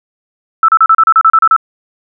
sine tone bursts, 1318.5 Hz, E6, in tune, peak -3 dBFS, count 11, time 0.63-1.564 s, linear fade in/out 2 ms, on 54 ms, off 34 ms, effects none

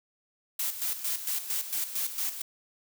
blue noise with tremolo, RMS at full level -30 dBFS, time 0.59-2.42 s, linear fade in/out 5 ms, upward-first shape square, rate 4.4 Hz, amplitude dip 65%, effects none

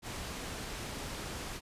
pink low-pass noise, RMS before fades -41 dBFS, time 0.02-1.61 s, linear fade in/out 50 ms, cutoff 9600 Hz, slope 12 dB/octave, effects resampled to 32000 Hz

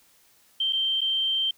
sine tone with dropouts, 3136 Hz, G7, in tune, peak -22 dBFS, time 0.6-1.51 s, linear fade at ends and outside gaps 5 ms, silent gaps 0.726-0.73 / 1.008-1.014 s, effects white hiss -60 dBFS RMS until 1.57 s

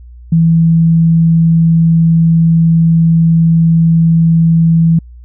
sine tone, 164.6 Hz, E3, 2 cents flat, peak -5 dBFS, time 0.32-4.99 s, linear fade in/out 5 ms, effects added 60 Hz sine -31 dBFS peak until 5.24 s

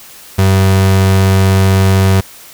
35% pulse tone, 95.8 Hz, G2, 39 cents flat, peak -5 dBFS, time 0.38-2.21 s, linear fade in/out 10 ms, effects white hiss -36 dBFS RMS until 2.53 s

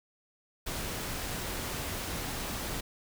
pink noise, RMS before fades -36 dBFS, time 0.66-2.81 s, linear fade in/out 10 ms, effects none

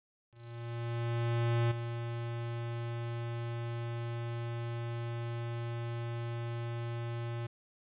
square tone with ADSR envelope, 117.6 Hz, A#2, 16 cents sharp, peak -27 dBFS, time 0.31-7.47 s, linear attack 1400 ms, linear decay 10 ms, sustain -9 dB, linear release 8 ms, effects resampled to 8000 Hz + 11-bit

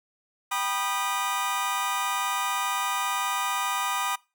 sawtooth chord, G augmented, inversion none, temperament just, 784 / 980 / 1225 Hz, G5 / B5 / D#6, 0 / -14 / -27 cents, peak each -29 / -26 / -25 dBFS, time 0.51-4.16 s, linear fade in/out 10 ms, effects noise-tail reverb RT60 0.3 s tail -23 dB re dry

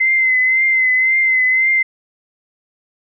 sine tone with vibrato, 2059 Hz, C7, 28 cents flat, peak -11 dBFS, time 0-1.83 s, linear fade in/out 10 ms, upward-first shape triangle, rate 1.9 Hz, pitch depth 41 cents each way, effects none

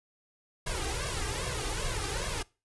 pink noise with flanger, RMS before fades -33 dBFS, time 0.66-2.43 s, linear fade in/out 10 ms, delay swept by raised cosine 1.8 to 2.53 ms, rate 2.5 Hz, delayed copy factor +1, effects noise-tail reverb RT60 0.3 s tail -23 dB re dry + resampled to 24000 Hz

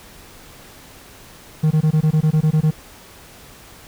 triangle tone bursts, 155.56 Hz, D#3, in tune, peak -10 dBFS, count 11, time 1.63-2.709 s, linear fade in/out 10 ms, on 79 ms, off 21 ms, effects pink hiss -43 dBFS RMS until 3.87 s

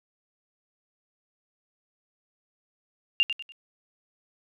sine tone with echo, 2794 Hz, F7, in tune, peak -17 dBFS, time 3.2-3.23 s, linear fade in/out 0 ms, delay 97 ms, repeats 3, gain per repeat -9 dB, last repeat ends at 3.521 s, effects none

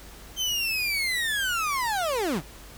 30% pulse linear sweep, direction down, 3136 to 119.1 Hz, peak -22 dBFS, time 0.36-2.42 s, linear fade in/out 50 ms, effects added 50 Hz sine -47 dBFS peak until 2.77 s + pink hiss -47 dBFS RMS until 2.77 s

